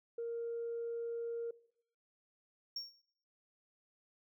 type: tone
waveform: sine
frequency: 466.2 Hz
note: A#4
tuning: in tune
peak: -36 dBFS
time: 0.18-1.51 s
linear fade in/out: 5 ms
type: tone with exponential decay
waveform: triangle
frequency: 5520 Hz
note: F8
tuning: 21 cents flat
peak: -34 dBFS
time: 2.76-3.02 s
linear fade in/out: 5 ms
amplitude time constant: 55 ms
effects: noise-tail reverb RT60 0.7 s tail -21 dB re dry + tanh soft clip ceiling -33 dBFS